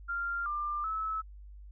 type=tone with pitch steps; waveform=sine; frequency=1391 / 1192 / 1301 Hz; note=F6 / D6 / E6; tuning=-7 / +25 / -23 cents; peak=-31 dBFS; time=0.08-1.22 s; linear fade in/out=20 ms; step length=380 ms; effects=added 50 Hz sine -46 dBFS peak until 1.71 s